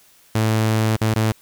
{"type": "tone with dropouts", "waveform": "sawtooth", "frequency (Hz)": 110, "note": "A2", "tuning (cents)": 0, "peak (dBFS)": -12, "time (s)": [0.35, 1.32], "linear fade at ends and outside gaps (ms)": 5, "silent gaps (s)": [[0.965, 1.013], [1.14, 1.159]], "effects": ["white hiss -53 dBFS RMS until 1.41 s"]}